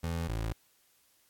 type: tone pair in turn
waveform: 25% pulse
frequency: 83.3 / 55.31 Hz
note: E2 / A1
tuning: +19 / +10 cents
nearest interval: perfect fifth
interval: 709 cents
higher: first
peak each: -28 dBFS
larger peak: neither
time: 0.03-0.28 / 0.28-0.53 s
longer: neither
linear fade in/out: 10 ms
effects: white hiss -68 dBFS RMS until 1.29 s + AAC 64 kbps